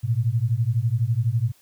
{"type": "beating tone pair", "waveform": "sine", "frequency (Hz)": [110, 122], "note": ["A2", "B2"], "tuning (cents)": [0, -21], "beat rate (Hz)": 12, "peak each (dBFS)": -22, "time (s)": [0.03, 1.52], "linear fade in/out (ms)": 20, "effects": ["white hiss -58 dBFS RMS until 1.61 s"]}